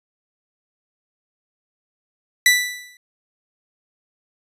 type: tone with exponential decay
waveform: sawtooth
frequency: 1975.5 Hz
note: B6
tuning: in tune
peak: -5 dBFS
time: 2.46-2.97 s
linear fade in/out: 2 ms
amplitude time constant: 110 ms
effects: resampled to 32000 Hz